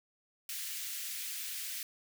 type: high-pass noise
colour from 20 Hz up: white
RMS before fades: -40 dBFS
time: 0.49-1.83 s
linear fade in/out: 2 ms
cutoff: 1800 Hz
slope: 24 dB/octave
effects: none